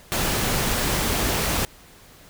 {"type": "noise", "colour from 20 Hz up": "pink", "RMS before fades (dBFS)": -23, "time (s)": [0.12, 1.65], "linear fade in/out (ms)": 0, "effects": ["pink hiss -49 dBFS RMS until 2.29 s"]}